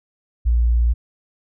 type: tone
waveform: sine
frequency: 58.7 Hz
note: A#1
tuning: 13 cents sharp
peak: -13 dBFS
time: 0.45-0.94 s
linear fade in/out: 20 ms
effects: none